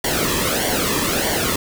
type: noise with flanger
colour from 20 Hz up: pink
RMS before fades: -20 dBFS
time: 0.04-1.56 s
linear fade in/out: 5 ms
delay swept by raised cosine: 0.78 to 1.39 ms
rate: 1.6 Hz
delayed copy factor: -0.7
effects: none